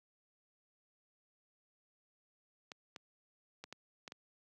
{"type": "clicks", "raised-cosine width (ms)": 0.2, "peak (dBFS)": -29, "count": 6, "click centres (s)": [2.718, 2.962, 3.64, 3.726, 4.078, 4.121], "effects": ["high-pass 150 Hz 12 dB/octave"]}